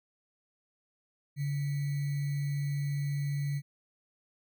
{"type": "tone with sample-and-hold", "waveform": "sine", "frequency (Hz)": 142.7, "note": "D3", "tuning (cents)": -49, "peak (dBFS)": -29, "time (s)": [1.36, 3.62], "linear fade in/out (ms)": 50, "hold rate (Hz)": 2100, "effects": []}